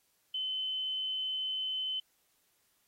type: tone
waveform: sine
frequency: 3049 Hz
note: G7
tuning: 49 cents flat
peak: -32 dBFS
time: 0.34-2 s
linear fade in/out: 5 ms
effects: white hiss -73 dBFS RMS until 2.87 s + AAC 48 kbps